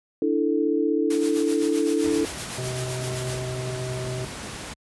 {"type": "chord", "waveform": "sine", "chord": "D suspended second", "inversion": "none", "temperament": "equal", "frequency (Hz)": [293.7, 329.6, 440], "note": ["D4", "E4", "A4"], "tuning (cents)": [0, 0, 0], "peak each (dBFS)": -24, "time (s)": [0.22, 2.25], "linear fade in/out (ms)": 2}
{"type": "noise with tremolo", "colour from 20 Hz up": "white", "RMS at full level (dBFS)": -33, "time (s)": [1.1, 3.39], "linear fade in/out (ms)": 5, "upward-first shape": "sine", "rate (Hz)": 7.8, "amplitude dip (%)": 60}
{"type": "noise", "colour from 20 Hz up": "pink", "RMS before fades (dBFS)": -35, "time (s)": [2.03, 4.74], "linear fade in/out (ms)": 10}
{"type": "harmonic tone", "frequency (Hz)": 127, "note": "B2", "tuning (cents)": 49, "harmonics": [1, 3, 5], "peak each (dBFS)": [-29, -34, -36], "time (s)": [2.58, 4.25], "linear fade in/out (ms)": 2}
{"effects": ["high-pass 60 Hz 12 dB/octave", "resampled to 24000 Hz"]}